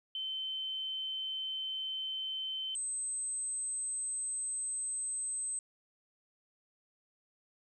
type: tone pair in turn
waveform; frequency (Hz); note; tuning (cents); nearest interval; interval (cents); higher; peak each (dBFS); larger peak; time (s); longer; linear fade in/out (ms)
sine; 3079 / 8220; G7 / C9; -32 / -32; octave + perfect fourth; 1700; second; -35 / -34; second; 0.15-2.75 / 2.75-5.59; second; 2
effects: 12-bit